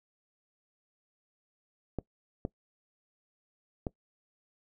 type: clicks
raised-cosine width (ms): 2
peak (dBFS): -19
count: 3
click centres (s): 1.987 / 2.451 / 3.868
effects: noise-tail reverb RT60 0.1 s tail -22 dB re dry